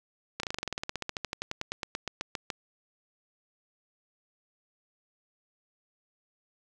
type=slowing click train; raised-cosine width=0.2 ms; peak=-15 dBFS; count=28; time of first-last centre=0.4-2.502 s; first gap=33 ms; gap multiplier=1.06; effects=none